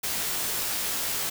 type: noise with comb filter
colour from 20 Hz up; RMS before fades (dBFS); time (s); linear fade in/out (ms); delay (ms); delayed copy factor
white; -29; 0.03-1.3; 10; 18; -0.95
effects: none